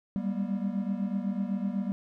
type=tone cluster; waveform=triangle; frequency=193.5 / 201.5 / 238.3 Hz; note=G3 / G3 / A#3; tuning=-22 / +48 / +38 cents; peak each=-29 / -31 / -33 dBFS; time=0.16-1.92 s; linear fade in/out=0 ms; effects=none